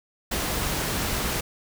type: noise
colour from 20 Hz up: pink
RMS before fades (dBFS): -27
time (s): 0.31-1.41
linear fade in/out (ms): 10
effects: none